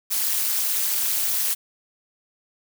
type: noise with amplitude modulation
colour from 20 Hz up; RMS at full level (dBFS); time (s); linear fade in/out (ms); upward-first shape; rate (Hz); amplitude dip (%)
blue; -19; 0.1-1.55; 20; sine; 215; 100
effects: none